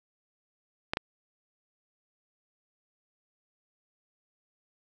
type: clicks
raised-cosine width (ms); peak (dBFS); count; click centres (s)
0.3; -12; 2; 0.935 / 0.971
effects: none